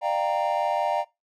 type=chord; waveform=triangle; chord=G minor seventh; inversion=second; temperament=equal with one note detuned; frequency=598.6 / 698.5 / 784 / 932.3 Hz; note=D5 / F5 / G5 / Bb5; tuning=+33 / 0 / 0 / 0 cents; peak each=-26 dBFS; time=0.01-1.05 s; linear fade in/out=50 ms; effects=noise-tail reverb RT60 0.2 s tail -19 dB re dry